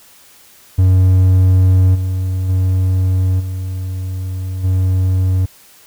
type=tone with level steps; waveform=triangle; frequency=93 Hz; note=F#2; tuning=9 cents sharp; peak=-5 / -13 / -9 / -17 / -9 dBFS; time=0.78-5.46 s; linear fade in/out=10 ms; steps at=1.94 / 2.48 / 3.39 / 4.63 s; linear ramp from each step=20 ms; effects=white hiss -45 dBFS RMS until 5.86 s